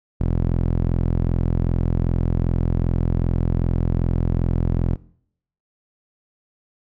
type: tone with band-pass filter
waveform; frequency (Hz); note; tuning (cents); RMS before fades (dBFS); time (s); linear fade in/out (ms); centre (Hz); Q
sawtooth; 42.57; F1; -44; -20; 0.2-4.96; 10; 130; 0.61
effects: noise-tail reverb RT60 0.7 s tail -23 dB re dry